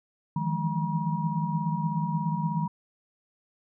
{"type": "tone cluster", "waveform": "sine", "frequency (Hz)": [156.8, 163.5, 173.5, 208.7, 958], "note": ["D#3", "E3", "F3", "G#3", "A#5"], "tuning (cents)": [14, -14, -11, 9, 47], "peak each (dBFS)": [-29, -35, -32, -34, -32], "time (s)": [0.36, 2.68], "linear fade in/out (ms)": 5, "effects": []}